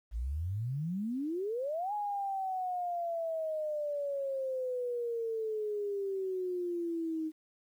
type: exponential two-way sweep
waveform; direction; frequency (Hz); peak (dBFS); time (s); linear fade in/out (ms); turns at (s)
sine; up then down; 51.91 to 839 to 311.7; -32; 0.11-7.32; 50; 1.93
effects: 11-bit